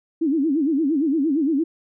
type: tone with vibrato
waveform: sine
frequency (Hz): 297.7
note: D4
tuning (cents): +24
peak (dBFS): -17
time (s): 0.21-1.64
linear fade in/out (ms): 10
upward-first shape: sine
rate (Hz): 8.7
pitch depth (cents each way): 200
effects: none